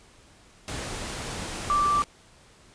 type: tone in noise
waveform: sine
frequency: 1171 Hz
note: D6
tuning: 5 cents flat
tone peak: -20 dBFS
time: 1.7-2.02 s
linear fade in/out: 0 ms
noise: pink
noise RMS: -34 dBFS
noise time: 0.68-2.04 s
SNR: +11 dB
effects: pink hiss -55 dBFS RMS until 2.74 s + resampled to 22050 Hz